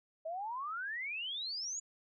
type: exponential sweep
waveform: sine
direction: up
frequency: 622.3 to 6990 Hz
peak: -37 dBFS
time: 0.25-1.8 s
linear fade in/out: 10 ms
effects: none